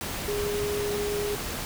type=tone in noise; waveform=sine; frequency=412.4 Hz; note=G#4; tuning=12 cents flat; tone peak=-27 dBFS; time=0.28-1.35 s; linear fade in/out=0 ms; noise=pink; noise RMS=-33 dBFS; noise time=0.01-1.65 s; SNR=+3 dB; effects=none